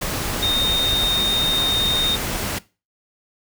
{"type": "tone in noise", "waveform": "sine", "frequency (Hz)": 3681, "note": "A#7", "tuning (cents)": -23, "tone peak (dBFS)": -18, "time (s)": [0.42, 2.16], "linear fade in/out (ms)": 10, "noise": "pink", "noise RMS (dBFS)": -25, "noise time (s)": [0.01, 2.59], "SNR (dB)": 4, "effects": ["noise-tail reverb RT60 0.3 s tail -20 dB re dry"]}